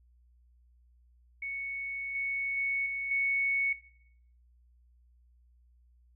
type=tone with level steps; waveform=sine; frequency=2217 Hz; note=C#7; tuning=in tune; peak=-34 / -30 / -28 / -32 / -26 dBFS; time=1.42-3.73 s; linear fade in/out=5 ms; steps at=2.15 / 2.57 / 2.86 / 3.11 s; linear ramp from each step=2 ms; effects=noise-tail reverb RT60 0.7 s tail -17 dB re dry + added 60 Hz sine -60 dBFS peak until 6.15 s